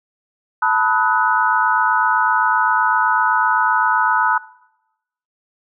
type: chord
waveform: sine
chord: B dominant seventh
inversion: third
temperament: equal with one note detuned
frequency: 880 / 987.8 / 1271.4 / 1480 Hz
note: A5 / B5 / D#6 / F#6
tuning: 0 / 0 / +37 / 0 cents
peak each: -19 dBFS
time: 0.62-4.38 s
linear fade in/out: 5 ms
effects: noise-tail reverb RT60 0.9 s tail -20 dB re dry